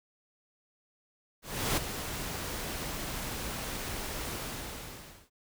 pink noise with ADSR envelope, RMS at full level -28 dBFS, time 1.42-5.3 s, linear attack 350 ms, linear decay 18 ms, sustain -9 dB, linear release 950 ms, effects none

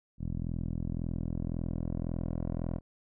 10% pulse tone with low-pass filter sweep, 41.86 Hz, E1, 27 cents sharp, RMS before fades -34 dBFS, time 0.18-2.81 s, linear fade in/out 50 ms, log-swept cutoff 210 to 640 Hz, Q 0.86, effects none

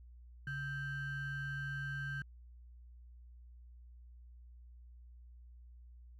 triangle ring-modulated tone, 717 Hz, F5, 45 cents sharp, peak -33 dBFS, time 0.47-2.22 s, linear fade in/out 2 ms, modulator 856 Hz, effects added 60 Hz sine -53 dBFS peak until 6.19 s

